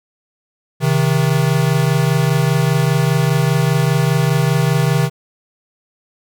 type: tone pair together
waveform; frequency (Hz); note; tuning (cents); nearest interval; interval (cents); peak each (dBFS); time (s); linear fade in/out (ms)
square; 133 / 158; C3 / D#3; +29 / +27; minor third; 298; -16; 0.8-5.1; 50
effects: none